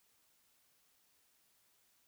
silence, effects white hiss -73 dBFS RMS until 2.07 s

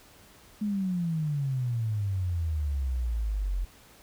sine exponential sweep, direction down, 213.7 to 43.65 Hz, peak -26 dBFS, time 0.61-3.65 s, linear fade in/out 10 ms, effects pink hiss -55 dBFS RMS until 4.02 s

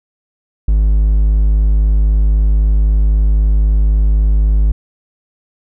triangle tone, 51.91 Hz, G#1, in tune, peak -6 dBFS, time 0.68-4.72 s, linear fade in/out 5 ms, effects none

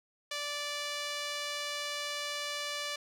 sawtooth tone with band-pass filter, 584 Hz, D5, 10 cents flat, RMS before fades -37 dBFS, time 0.31-2.96 s, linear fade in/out 5 ms, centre 3900 Hz, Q 0.86, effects none

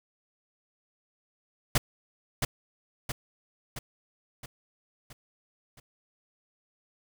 pink noise with echo, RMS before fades -22 dBFS, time 1.75-1.78 s, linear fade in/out 5 ms, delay 670 ms, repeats 6, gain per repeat -5 dB, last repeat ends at 5.8 s, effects none

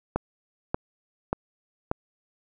click train, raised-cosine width 1 ms, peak -10 dBFS, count 4, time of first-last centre 0.16-1.914 s, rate 1.71 Hz, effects none

